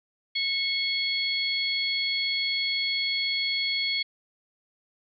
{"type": "tone cluster", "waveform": "sine", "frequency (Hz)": [2186, 3330, 4383], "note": ["C#7", "G#7", "C#8"], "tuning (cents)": [-25, 4, -20], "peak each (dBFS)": -29, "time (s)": [0.35, 4.03], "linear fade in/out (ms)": 10, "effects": []}